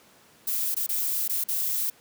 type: noise with dropouts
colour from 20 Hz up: violet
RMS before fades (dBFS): -27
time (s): 0.47-1.9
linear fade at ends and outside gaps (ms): 5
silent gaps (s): 0.745-0.765 / 0.865-0.89 / 1.279-1.294 / 1.439-1.485
effects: pink hiss -56 dBFS RMS until 2 s + high-pass 150 Hz 12 dB/octave